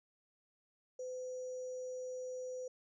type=tone with sample-and-hold; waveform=sine; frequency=508 Hz; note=B4; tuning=49 cents sharp; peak=-40 dBFS; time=0.99-2.68 s; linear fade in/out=5 ms; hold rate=6300 Hz; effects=resampled to 16000 Hz